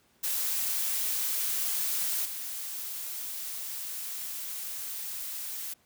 blue noise with level steps, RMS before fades -30 / -37 dBFS, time 0.23-5.74 s, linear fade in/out 10 ms, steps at 2.25 s, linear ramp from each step 5 ms, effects pink hiss -66 dBFS RMS until 5.85 s + high-pass 80 Hz 12 dB/octave

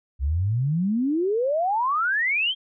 sine exponential sweep, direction up, 63.6 to 3257 Hz, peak -20 dBFS, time 0.19-2.55 s, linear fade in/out 50 ms, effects none

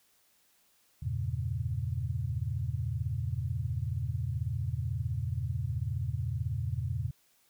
sine chord, E diminished seventh, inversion none, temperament equal, 82.41 / 98 / 116.54 / 138.59 Hz, E2 / G2 / Bb2 / Db3, 0 / 0 / 0 / 0 cents, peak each -36 / -37 / -34 / -37 dBFS, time 1.02-7.11 s, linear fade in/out 10 ms, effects white hiss -68 dBFS RMS until 7.49 s

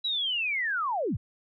sine linear sweep, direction down, 3951 to 58.27 Hz, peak -26 dBFS, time 0.04-1.17 s, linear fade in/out 10 ms, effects none

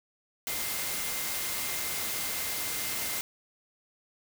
sine tone in noise, 2093 Hz, C7, in tune, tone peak -43 dBFS, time 0.47-3.21 s, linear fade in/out 0 ms, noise white, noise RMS -33 dBFS, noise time 0.47-3.21 s, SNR -13 dB, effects none

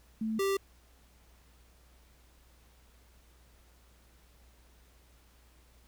sine / square tone pair in turn, 220 / 392 Hz, A3 / G4, 0 / 0 cents, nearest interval minor seventh, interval 1000 cents, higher second, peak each -30 / -28 dBFS, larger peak second, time 0.21-0.39 / 0.39-0.57 s, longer neither, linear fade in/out 5 ms, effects added 60 Hz sine -60 dBFS peak until 5.87 s + pink hiss -65 dBFS RMS until 5.87 s

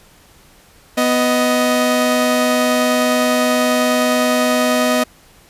sawtooth tone pair together, 248 / 625 Hz, B3 / D#5, +7 / +8 cents, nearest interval octave + major third, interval 1601 cents, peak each -12 dBFS, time 0.97-5.04 s, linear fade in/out 10 ms, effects pink hiss -48 dBFS RMS until 5.49 s + resampled to 32000 Hz

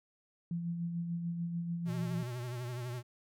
sine tone with tremolo, 170.4 Hz, F3, 42 cents flat, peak -32 dBFS, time 0.51-2.23 s, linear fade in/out 2 ms, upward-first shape sine, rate 6.8 Hz, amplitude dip 40%
square tone with vibrato, 122.8 Hz, B2, 9 cents flat, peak -38 dBFS, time 1.85-3.03 s, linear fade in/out 50 ms, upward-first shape triangle, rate 12 Hz, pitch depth 74 cents each way
effects none

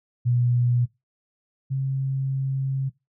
sine tone pair in turn, 121.9 / 134.52 Hz, B2 / C3, -22 / +48 cents, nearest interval major second, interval 170 cents, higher second, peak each -18 / -22 dBFS, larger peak first, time 0.25-0.86 / 1.7-2.9 s, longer second, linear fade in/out 20 ms, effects noise-tail reverb RT60 0.2 s tail -19 dB re dry

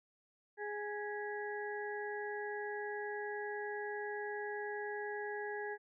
harmonic tone with a mistuned harmonic, 415.3 Hz, G#4, in tune, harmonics 1 / 2 / 4 / 5, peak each -41 / -45 / -44 / -50 dBFS, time 0.57-5.78 s, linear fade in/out 50 ms, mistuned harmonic 5, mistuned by -110 cents, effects none

